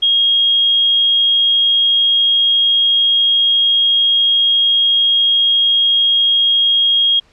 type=tone; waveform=sine; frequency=3263 Hz; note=G#7; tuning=31 cents flat; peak=-9 dBFS; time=0.02-7.2 s; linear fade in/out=10 ms; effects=pink hiss -52 dBFS RMS until 7.32 s + low-pass 5000 Hz 12 dB/octave